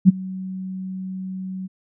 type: tone with ADSR envelope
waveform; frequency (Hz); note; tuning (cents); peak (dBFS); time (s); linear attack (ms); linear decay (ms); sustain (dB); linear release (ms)
sine; 187.8; F#3; +26; -4; 0.05-1.68; 36; 20; -23; 25
effects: none